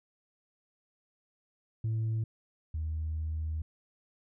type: tone pair in turn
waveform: sine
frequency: 111.3 / 78.7 Hz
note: A2 / D#2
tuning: +20 / +20 cents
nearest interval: tritone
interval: 600 cents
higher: first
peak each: -26 / -30 dBFS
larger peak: first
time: 1.84-2.24 / 2.74-3.62 s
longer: second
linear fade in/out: 5 ms
effects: tanh soft clip ceiling -27 dBFS